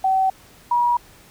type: tone pair in turn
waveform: sine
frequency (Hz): 763 / 961.3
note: G5 / B5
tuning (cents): -47 / -47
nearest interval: major third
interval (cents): 400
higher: second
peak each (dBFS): -15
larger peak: neither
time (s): 0.04-0.3 / 0.71-0.97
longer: neither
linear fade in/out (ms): 5
effects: pink hiss -49 dBFS RMS until 1.3 s